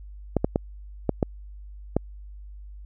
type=clicks; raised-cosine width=2 ms; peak=-7 dBFS; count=6; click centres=0.367 / 0.445 / 0.559 / 1.093 / 1.228 / 1.966 s; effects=added 50 Hz sine -39 dBFS peak until 2.85 s